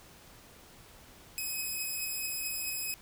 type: beating tone pair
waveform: 5% pulse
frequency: 2538 / 2542.6 Hz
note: D#7 / D#7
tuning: +34 / +37 cents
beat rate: 4.6 Hz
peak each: -25 / -33 dBFS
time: 1.38-2.94 s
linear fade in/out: 0 ms
effects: pink hiss -55 dBFS RMS until 3.01 s